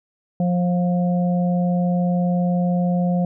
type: harmonic tone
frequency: 177.4 Hz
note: F3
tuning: 27 cents sharp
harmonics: 1 / 3 / 4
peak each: -17 / -27 / -29 dBFS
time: 0.4-3.25 s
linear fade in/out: 2 ms
effects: none